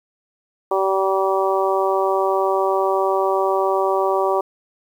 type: harmonic tone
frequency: 192.3 Hz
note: G3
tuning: 33 cents flat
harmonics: 2 / 3 / 4 / 5 / 6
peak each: -20 / -22 / -23 / -24 / -25 dBFS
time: 0.71-4.41 s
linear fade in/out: 5 ms
effects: 8-bit